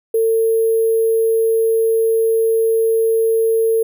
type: tone with sample-and-hold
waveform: sine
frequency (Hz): 450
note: A4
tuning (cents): +39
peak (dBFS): -12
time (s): 0.14-3.83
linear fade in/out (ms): 5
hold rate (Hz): 11025
effects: none